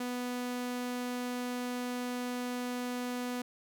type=tone; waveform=sawtooth; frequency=246.9 Hz; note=B3; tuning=in tune; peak=-30 dBFS; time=0-3.42 s; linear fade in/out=5 ms; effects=none